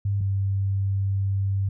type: tone pair in turn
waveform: sine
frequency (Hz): 100 / 97.89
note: G2 / G2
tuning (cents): +35 / -2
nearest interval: unison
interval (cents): 37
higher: first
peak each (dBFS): -21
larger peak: neither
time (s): 0.05-0.21 / 0.21-1.69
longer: second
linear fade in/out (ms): 5
effects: none